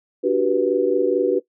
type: chord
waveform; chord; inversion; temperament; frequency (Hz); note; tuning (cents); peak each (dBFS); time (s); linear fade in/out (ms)
sine; G major seventh; second; just; 294 / 367.5 / 392 / 490; D4 / F#4 / G4 / B4; +2 / -12 / 0 / -14; -24 / -20 / -22 / -20; 0.23-1.4; 20
effects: noise-tail reverb RT60 0.1 s tail -17 dB re dry